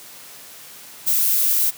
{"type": "noise", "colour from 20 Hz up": "violet", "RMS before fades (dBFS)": -18, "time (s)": [1.06, 1.71], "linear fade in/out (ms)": 20, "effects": ["white hiss -41 dBFS RMS until 1.77 s", "high-pass 100 Hz 12 dB/octave"]}